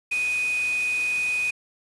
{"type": "tone in noise", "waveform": "sine", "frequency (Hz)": 2489, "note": "D#7", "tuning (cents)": 0, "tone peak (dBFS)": -22, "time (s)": [0.11, 1.51], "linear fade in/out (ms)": 10, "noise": "white", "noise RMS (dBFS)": -37, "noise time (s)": [0.11, 1.51], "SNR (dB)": 12, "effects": ["resampled to 24000 Hz"]}